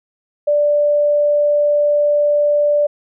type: tone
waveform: sine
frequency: 587.3 Hz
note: D5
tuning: in tune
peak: -11 dBFS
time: 0.47-2.87 s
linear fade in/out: 10 ms
effects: none